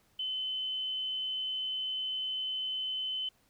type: tone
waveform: sine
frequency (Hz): 3044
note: F#7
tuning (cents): +48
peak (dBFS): -32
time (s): 0.19-3.29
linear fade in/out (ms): 5
effects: pink hiss -69 dBFS RMS until 3.49 s